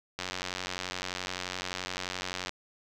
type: click train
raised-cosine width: 0.2 ms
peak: -16 dBFS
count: 212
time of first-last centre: 0.19-2.493 s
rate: 91.6 Hz
effects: none